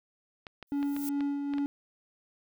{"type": "clicks", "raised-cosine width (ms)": 0.3, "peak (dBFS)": -26, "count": 7, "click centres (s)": [0.468, 0.627, 0.829, 0.965, 1.207, 1.537, 1.583]}
{"type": "noise with exponential growth", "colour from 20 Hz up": "violet", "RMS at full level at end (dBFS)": -36, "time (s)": [0.67, 1.09], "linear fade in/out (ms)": 1, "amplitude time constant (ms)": 91}
{"type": "tone with tremolo", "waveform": "triangle", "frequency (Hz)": 283.6, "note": "C#4", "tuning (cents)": 40, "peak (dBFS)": -25, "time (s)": [0.72, 1.66], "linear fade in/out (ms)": 0, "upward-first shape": "sine", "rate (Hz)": 2.5, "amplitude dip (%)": 40}
{"effects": []}